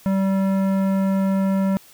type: tone with tanh clipping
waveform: sine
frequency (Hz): 193.2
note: G3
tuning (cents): -25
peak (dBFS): -19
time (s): 0.06-1.77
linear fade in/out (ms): 0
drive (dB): 15
effects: white hiss -49 dBFS RMS until 1.93 s